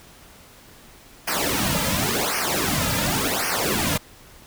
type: noise with flanger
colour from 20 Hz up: pink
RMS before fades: -23 dBFS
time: 1.27-3.98 s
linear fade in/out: 10 ms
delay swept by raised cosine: 0.26 to 2.76 ms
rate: 0.91 Hz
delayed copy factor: -0.95
effects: pink hiss -48 dBFS RMS until 4.46 s